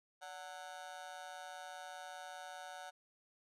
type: tone with amplitude modulation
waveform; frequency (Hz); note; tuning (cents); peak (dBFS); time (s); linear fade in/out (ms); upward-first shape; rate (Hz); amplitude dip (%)
30% pulse; 740; F#5; 0; -40; 0.21-2.91; 20; sine; 165; 100
effects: low-pass 10000 Hz 12 dB/octave